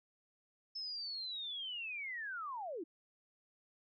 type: linear sweep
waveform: sine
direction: down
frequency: 5274 to 291.3 Hz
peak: -40 dBFS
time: 0.75-2.84 s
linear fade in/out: 10 ms
effects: none